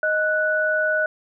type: tone pair together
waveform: sine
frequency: 622.3 / 1480 Hz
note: D#5 / F#6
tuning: 0 / 0 cents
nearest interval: octave + minor third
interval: 1500 cents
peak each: -22 / -20 dBFS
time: 0.03-1.06 s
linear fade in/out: 2 ms
effects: none